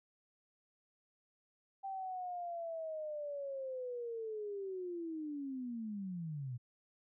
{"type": "linear sweep", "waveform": "sine", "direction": "down", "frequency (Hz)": [784, 117.3], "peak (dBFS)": -39, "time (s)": [1.83, 6.58], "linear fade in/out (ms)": 20, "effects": []}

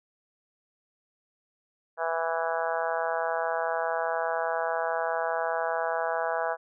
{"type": "harmonic tone", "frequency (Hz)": 164.81, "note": "E3", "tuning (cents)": 0, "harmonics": [3, 4, 5, 6, 7, 8, 9, 10], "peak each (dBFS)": [-34, -30, -33, -35, -38, -39, -36, -39], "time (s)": [1.97, 6.57], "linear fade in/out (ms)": 50, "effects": []}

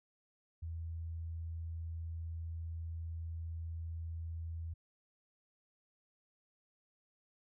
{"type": "tone", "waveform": "sine", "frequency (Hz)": 82.41, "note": "E2", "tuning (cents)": 0, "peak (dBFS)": -39, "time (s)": [0.62, 4.74], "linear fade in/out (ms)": 10, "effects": []}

